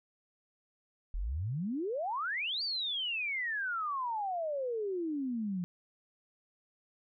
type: exponential two-way sweep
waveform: sine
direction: up then down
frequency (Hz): 37.69 to 4731 to 171.5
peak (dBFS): -32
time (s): 1.14-5.64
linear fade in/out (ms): 0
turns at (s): 2.63
effects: none